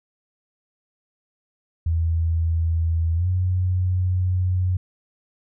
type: tone with pitch glide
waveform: sine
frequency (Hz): 82.41 to 91.44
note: E2 to F#2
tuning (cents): 0 to -20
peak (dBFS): -18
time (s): 1.86-4.77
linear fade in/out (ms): 5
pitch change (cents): +180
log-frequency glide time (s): 3.15-3.27
effects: none